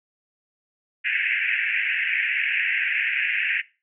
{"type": "band-pass noise", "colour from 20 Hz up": "white", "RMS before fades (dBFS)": -24, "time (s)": [1.04, 3.62], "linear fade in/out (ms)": 20, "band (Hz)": [1600, 2700], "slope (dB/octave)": 96, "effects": ["noise-tail reverb RT60 0.3 s tail -20 dB re dry"]}